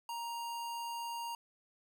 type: tone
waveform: square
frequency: 936 Hz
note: A#5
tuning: 7 cents sharp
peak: -39 dBFS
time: 0.09-1.35 s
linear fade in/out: 2 ms
effects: none